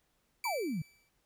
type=tone with exponential decay; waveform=sawtooth; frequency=2316 Hz; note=D7; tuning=25 cents flat; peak=-30 dBFS; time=0.44-1.09 s; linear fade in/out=2 ms; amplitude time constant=140 ms
type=exponential sweep; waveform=sine; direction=down; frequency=1030 to 140.8 Hz; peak=-32 dBFS; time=0.45-0.82 s; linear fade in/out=5 ms
effects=pink hiss -75 dBFS RMS until 1.25 s